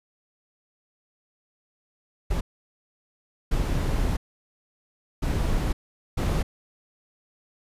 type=noise bursts at uneven times; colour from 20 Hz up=brown; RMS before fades=-24 dBFS; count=4; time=2.3-2.41 / 3.51-4.17 / 5.22-5.73 / 6.17-6.43 s; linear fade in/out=10 ms; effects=resampled to 32000 Hz